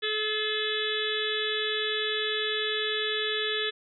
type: harmonic tone with a mistuned harmonic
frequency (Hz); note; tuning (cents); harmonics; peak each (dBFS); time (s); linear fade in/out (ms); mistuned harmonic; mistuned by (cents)
430; A4; -40; 1 / 3 / 4 / 5 / 6 / 7 / 8 / 9; -32 / -40 / -33 / -40 / -39 / -38 / -31 / -37; 0.02-3.71; 20; 5; -34
effects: none